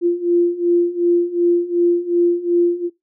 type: beating tone pair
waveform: sine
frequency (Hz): 345.5 / 348.2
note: F4 / F4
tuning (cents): -19 / -5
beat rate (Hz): 2.7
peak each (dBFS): -18 / -15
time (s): 0.01-2.9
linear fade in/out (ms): 50
effects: noise-tail reverb RT60 0.2 s tail -20 dB re dry